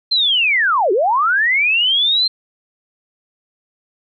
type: linear two-way sweep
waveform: sine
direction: down then up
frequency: 4186 to 351.4 to 4186 Hz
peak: -12 dBFS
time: 0.11-2.28 s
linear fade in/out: 10 ms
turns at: 0.92 s
effects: none